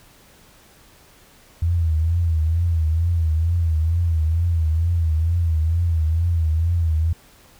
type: tone with vibrato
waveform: sine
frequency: 82.3 Hz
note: E2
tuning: 2 cents flat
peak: -16 dBFS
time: 1.62-7.13 s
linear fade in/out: 5 ms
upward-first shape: triangle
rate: 2.2 Hz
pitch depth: 100 cents each way
effects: pink hiss -51 dBFS RMS until 7.59 s